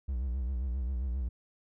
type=tone with vibrato; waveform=triangle; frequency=63.5 Hz; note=B1; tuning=49 cents sharp; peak=-28 dBFS; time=0.08-1.29 s; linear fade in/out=10 ms; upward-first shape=sine; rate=7.5 Hz; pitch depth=130 cents each way; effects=none